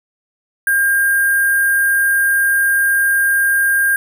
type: tone with sample-and-hold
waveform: sine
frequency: 1606 Hz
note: G6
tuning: 41 cents sharp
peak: -11 dBFS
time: 0.67-3.96 s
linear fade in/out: 2 ms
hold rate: 11025 Hz
effects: none